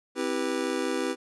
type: chord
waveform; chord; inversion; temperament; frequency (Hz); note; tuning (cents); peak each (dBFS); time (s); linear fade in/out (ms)
square; C major seventh; none; just; 261.6 / 327 / 392.4 / 490.5; C4 / E4 / G4 / B4; 0 / -14 / +2 / -12; -33; 0.15-1.16; 50
effects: resampled to 24000 Hz